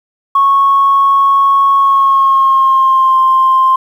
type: tone with pitch glide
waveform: sine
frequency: 1102 to 1049.8 Hz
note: C#6 to C6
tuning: -11 to +5 cents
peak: -5 dBFS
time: 0.35-3.76 s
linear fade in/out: 5 ms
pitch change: -84 cents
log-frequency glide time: 1.78-3.18 s
effects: tanh soft clip ceiling -1 dBFS + 7-bit